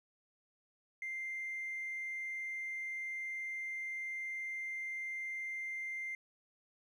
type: tone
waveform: triangle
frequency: 2093 Hz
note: C7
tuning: in tune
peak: -35 dBFS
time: 1.02-6.15 s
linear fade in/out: 2 ms
effects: tanh soft clip ceiling -35 dBFS